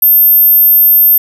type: tone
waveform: sine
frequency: 13290 Hz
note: G#9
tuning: in tune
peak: -3 dBFS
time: 0.02-1.18 s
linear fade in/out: 5 ms
effects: none